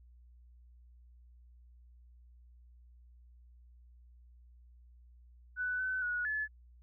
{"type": "tone with pitch steps", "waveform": "sine", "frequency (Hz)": [1491, 1516, 1459, 1722], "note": ["F#6", "F#6", "F#6", "A6"], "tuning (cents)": [13, 42, -25, -38], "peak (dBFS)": -32, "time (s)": [5.56, 6.48], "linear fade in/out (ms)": 50, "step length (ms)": 230, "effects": ["added 60 Hz sine -56 dBFS peak until 6.82 s"]}